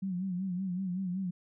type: tone with vibrato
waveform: sine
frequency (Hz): 185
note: F#3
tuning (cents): 0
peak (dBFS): -31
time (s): 0.02-1.31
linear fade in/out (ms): 10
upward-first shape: sine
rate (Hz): 5.3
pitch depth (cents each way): 86
effects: none